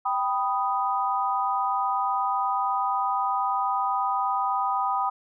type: chord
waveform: sine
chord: G augmented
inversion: none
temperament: equal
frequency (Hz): 784 / 987.8 / 1244.5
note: G5 / B5 / D#6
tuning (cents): 0 / 0 / 0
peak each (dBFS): -27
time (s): 0.05-5.1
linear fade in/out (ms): 10
effects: none